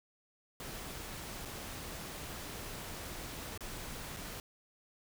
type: noise with dropouts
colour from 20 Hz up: pink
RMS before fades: -44 dBFS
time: 0.6-4.4 s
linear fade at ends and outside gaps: 1 ms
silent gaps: 1.451-1.456 / 3.576-3.607 / 4.165-4.169 s
effects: none